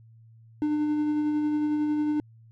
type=tone with tremolo; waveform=triangle; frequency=300 Hz; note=D4; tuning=37 cents sharp; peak=-20 dBFS; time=0.62-2.2 s; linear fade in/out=0 ms; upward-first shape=sine; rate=11 Hz; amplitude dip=25%; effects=added 113 Hz sine -50 dBFS peak until 2.51 s